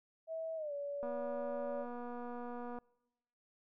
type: tone with pitch glide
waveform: sine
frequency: 648 to 570.7 Hz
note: E5 to D5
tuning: -30 to -50 cents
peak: -38 dBFS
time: 0.27-1.86 s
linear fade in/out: 50 ms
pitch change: -220 cents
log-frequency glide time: 0.56-0.73 s
type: click train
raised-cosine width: 1 ms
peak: -33 dBFS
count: 426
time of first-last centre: 1.03-2.786 s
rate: 242 Hz
effects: noise-tail reverb RT60 1.0 s tail -26 dB re dry